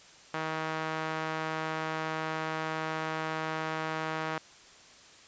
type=tone with band-pass filter; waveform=sawtooth; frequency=158.4 Hz; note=D#3; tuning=31 cents sharp; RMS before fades=-34 dBFS; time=0.34-4.38 s; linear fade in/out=0 ms; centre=1300 Hz; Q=0.91; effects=white hiss -54 dBFS RMS until 5.27 s + resampled to 16000 Hz